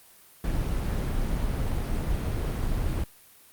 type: noise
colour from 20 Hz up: brown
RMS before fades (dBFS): -27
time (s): 0.44-3.04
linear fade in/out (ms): 2
effects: white hiss -54 dBFS RMS until 3.52 s + Opus 32 kbps